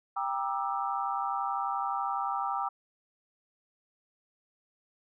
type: chord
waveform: sine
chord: E half-diminished seventh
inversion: first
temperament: just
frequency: 791.1 / 949.3 / 1186.7 / 1318.5 Hz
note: G5 / Bb5 / D6 / E6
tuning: +16 / +31 / +18 / 0 cents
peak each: -33 / -36 / -34 / -36 dBFS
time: 0.16-2.69 s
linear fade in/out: 10 ms
effects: none